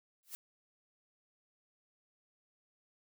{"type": "noise with exponential growth", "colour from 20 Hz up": "blue", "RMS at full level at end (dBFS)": -40, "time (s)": [0.23, 0.35], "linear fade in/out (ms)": 0, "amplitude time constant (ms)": 25, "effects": []}